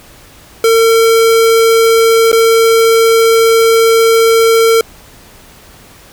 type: tone with dropouts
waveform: square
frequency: 453.7 Hz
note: A#4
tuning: 47 cents flat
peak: -6 dBFS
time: 0.64-4.81 s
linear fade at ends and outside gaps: 2 ms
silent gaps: 2.317-2.328 s
effects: pink hiss -39 dBFS RMS until 6.12 s